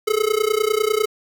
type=tone with amplitude modulation; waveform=square; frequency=430 Hz; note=A4; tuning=40 cents flat; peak=-14 dBFS; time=0.07-1.06 s; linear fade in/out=10 ms; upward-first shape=sine; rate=30 Hz; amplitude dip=90%; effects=7-bit